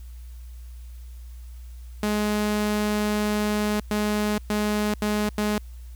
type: tone bursts at uneven times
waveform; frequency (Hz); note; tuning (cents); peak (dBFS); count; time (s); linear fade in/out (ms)
sawtooth; 209.9; G#3; +19; -18; 5; 2.03-3.8 / 3.91-4.38 / 4.5-4.94 / 5.02-5.29 / 5.38-5.58; 2
effects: added 60 Hz sine -37 dBFS peak until 5.95 s + white hiss -58 dBFS RMS until 5.95 s